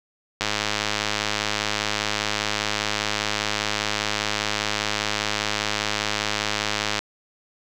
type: click train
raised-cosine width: 0.2 ms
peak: -5 dBFS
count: 692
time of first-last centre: 0.41-6.991 s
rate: 105 Hz
effects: none